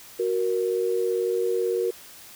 sine tone pair together, 370 / 468.1 Hz, F#4 / A#4, 0 / +7 cents, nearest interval major third, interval 407 cents, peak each -25 / -24 dBFS, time 0.19-1.91 s, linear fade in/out 10 ms, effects white hiss -46 dBFS RMS until 2.35 s

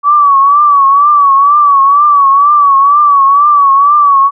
sine tone with vibrato, 1139 Hz, C#6, 47 cents sharp, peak -3 dBFS, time 0.03-4.31 s, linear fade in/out 50 ms, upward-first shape triangle, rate 2.1 Hz, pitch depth 89 cents each way, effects none

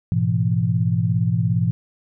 sine tone cluster, 106.2 / 123.4 / 168.3 Hz, G#2 / B2 / E3, +39 / -1 / +36 cents, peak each -21 dBFS, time 0.12-1.71 s, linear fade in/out 0 ms, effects none

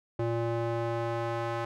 square tone with band-pass filter sweep, 116.54 Hz, A#2, in tune, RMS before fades -31 dBFS, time 0.19-1.65 s, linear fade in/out 5 ms, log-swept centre 430 to 930 Hz, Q 0.9, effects none

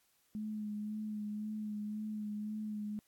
sine tone with vibrato, 211.9 Hz, G#3, 35 cents sharp, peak -37 dBFS, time 0.35-2.99 s, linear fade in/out 0 ms, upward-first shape sine, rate 1.9 Hz, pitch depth 24 cents each way, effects white hiss -73 dBFS RMS until 3.07 s + AAC 64 kbps

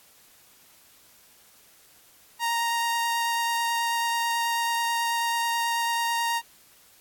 sawtooth tone with vibrato, 932 Hz, A#5, 1 cent flat, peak -20 dBFS, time 2.39-6.42 s, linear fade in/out 50 ms, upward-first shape triangle, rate 9.2 Hz, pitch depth 10 cents each way, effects white hiss -56 dBFS RMS until 7 s + AAC 64 kbps

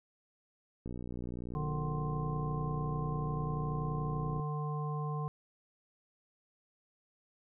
click train, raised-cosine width 3 ms, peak -29 dBFS, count 215, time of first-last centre 0.86-4.397 s, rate 60.5 Hz
harmonic tone, 150 Hz, D3, 37 cents sharp, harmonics 1 / 3 / 5 / 7, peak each -34 / -44 / -46 / -42 dBFS, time 1.55-5.28 s, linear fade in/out 0 ms
effects none

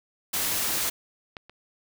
white noise, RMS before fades -27 dBFS, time 0.33-0.9 s, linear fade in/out 10 ms
clicks, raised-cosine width 0.3 ms, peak -21 / -31 dBFS, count 2, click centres 1.368 / 1.496 s
effects none

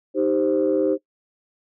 sine chord, C minor, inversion first, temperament equal, 311.1 / 392 / 523.3 Hz, Eb4 / G4 / C5, 0 / 0 / 0 cents, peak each -21 dBFS, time 0.14-0.98 s, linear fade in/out 50 ms, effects noise-tail reverb RT60 0.1 s tail -20 dB re dry + tanh soft clip ceiling -10 dBFS

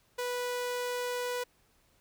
sawtooth tone, 491.9 Hz, B4, 7 cents flat, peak -28 dBFS, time 0.18-1.44 s, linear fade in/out 10 ms, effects pink hiss -68 dBFS RMS until 2 s

